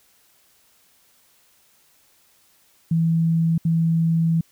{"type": "tone bursts at uneven times", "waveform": "sine", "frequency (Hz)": 164.4, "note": "E3", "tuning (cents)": -4, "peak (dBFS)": -16, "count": 2, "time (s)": [[2.91, 3.58], [3.65, 4.41]], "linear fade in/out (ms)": 5, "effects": ["white hiss -59 dBFS RMS until 4.51 s"]}